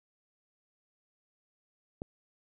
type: click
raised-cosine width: 2 ms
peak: -24 dBFS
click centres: 2.019 s
effects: none